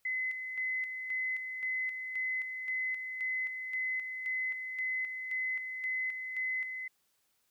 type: tone with tremolo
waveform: sine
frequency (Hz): 2034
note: C7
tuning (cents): -50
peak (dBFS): -31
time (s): 0.05-6.88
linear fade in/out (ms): 5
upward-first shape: square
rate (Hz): 1.9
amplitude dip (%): 50
effects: white hiss -75 dBFS RMS until 7.5 s